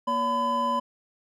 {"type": "tone cluster", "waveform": "triangle", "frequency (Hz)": [237.4, 567, 1008], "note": ["A#3", "C#5", "B5"], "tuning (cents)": [32, 39, 35], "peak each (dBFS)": [-30, -30, -22], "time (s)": [0.07, 0.8], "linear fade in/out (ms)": 10, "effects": []}